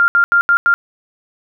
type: tone bursts at uneven times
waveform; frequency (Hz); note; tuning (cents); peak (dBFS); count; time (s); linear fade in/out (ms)
sine; 1396.9; F6; 0; -8; 5; 0-0.08 / 0.15-0.24 / 0.32-0.41 / 0.49-0.57 / 0.66-0.74; 0
effects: none